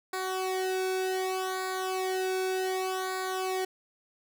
sawtooth tone with flanger, 375 Hz, F#4, 23 cents sharp, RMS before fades -31 dBFS, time 0.13-3.65 s, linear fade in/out 5 ms, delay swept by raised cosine 0.34 to 1.01 ms, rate 0.66 Hz, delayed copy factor -0.85, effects none

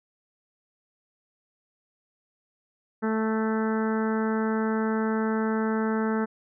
harmonic tone, 220 Hz, A3, in tune, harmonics 1 / 2 / 3 / 4 / 5 / 6 / 7 / 8 / 9, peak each -25 / -29 / -39 / -35 / -41 / -36 / -38 / -42 / -48 dBFS, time 3.02-6.26 s, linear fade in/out 20 ms, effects none

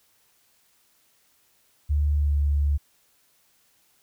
sine tone with pitch glide, 73.42 to 72.12 Hz, D2 to D2, 0 to -31 cents, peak -19 dBFS, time 1.89-2.78 s, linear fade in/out 20 ms, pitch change -31 cents, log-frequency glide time 2.15-2.37 s, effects white hiss -64 dBFS RMS until 4.02 s

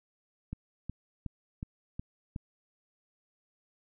click train, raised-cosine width 5 ms, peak -24 dBFS, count 6, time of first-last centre 0.53-2.362 s, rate 2.73 Hz, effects none

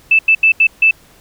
sine tone bursts at uneven times, 2637 Hz, E7, in tune, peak -6 dBFS, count 5, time 0.11-0.19 / 0.28-0.35 / 0.43-0.52 / 0.6-0.67 / 0.82-0.91 s, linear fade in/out 5 ms, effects pink hiss -47 dBFS RMS until 1.2 s

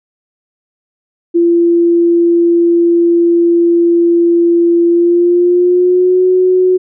sine tone with pitch glide, 341.5 to 368.1 Hz, F4 to F#4, -39 to -9 cents, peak -6 dBFS, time 1.34-6.78 s, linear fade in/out 20 ms, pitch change +130 cents, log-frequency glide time 4.87-6.24 s, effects none

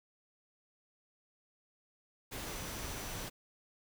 sine tone in noise, 5920 Hz, F#8, in tune, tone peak -53 dBFS, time 2.45-3.27 s, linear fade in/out 20 ms, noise pink, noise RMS -42 dBFS, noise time 2.31-3.3 s, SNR -14 dB, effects none

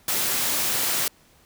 white high-pass noise, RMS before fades -24 dBFS, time 0.08-1.08 s, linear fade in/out 2 ms, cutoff 100 Hz, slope 12 dB/octave, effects pink hiss -57 dBFS RMS until 1.45 s

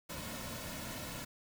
pink noise with comb filter, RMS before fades -43 dBFS, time 0.09-1.25 s, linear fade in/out 10 ms, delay 2.5 ms, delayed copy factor -0.55, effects none

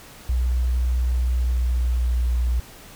sine tone with pitch glide, 61.74 to 60.43 Hz, B1 to B1, 0 to -37 cents, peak -18 dBFS, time 0.29-2.6 s, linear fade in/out 5 ms, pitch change -37 cents, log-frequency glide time 1.33-2.31 s, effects pink hiss -44 dBFS RMS until 2.95 s

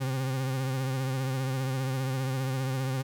40% pulse tone with vibrato, 131.8 Hz, C3, 13 cents sharp, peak -27 dBFS, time 0-3.03 s, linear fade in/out 20 ms, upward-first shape triangle, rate 15 Hz, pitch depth 56 cents each way, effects none

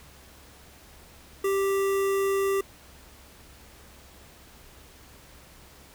square tone with notch filter, 392 Hz, G4, in tune, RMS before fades -25 dBFS, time 1.44-2.61 s, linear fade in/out 5 ms, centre 4300 Hz, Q 1.2, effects added 68 Hz sine -55 dBFS peak until 5.94 s + pink hiss -52 dBFS RMS until 5.94 s

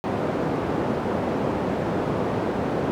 white band-pass noise, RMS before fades -25 dBFS, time 0.04-2.91 s, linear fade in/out 0 ms, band 110 to 540 Hz, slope 12 dB/octave, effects none

